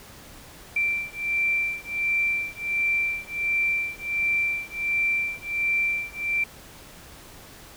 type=beating tone pair; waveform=sine; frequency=2349 / 2350.4 Hz; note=D7 / D7; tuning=0 / +1 cents; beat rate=1.4 Hz; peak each=-26 dBFS; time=0.76-6.44 s; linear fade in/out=5 ms; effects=pink hiss -46 dBFS RMS until 7.76 s